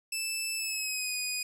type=tone with pitch glide; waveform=15% pulse; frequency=2637 to 2475 Hz; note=E7 to D#7; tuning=0 to -10 cents; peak=-24 dBFS; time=0.12-1.43 s; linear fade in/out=5 ms; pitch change=-110 cents; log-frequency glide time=0.56-1.17 s; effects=none